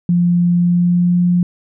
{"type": "tone with pitch glide", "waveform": "sine", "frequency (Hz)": [174.61, 176.74], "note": ["F3", "F3"], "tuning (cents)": [0, 21], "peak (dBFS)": -10, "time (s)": [0.09, 1.43], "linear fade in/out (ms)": 2, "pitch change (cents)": 21, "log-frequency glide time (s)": [0.55, 1.22], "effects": []}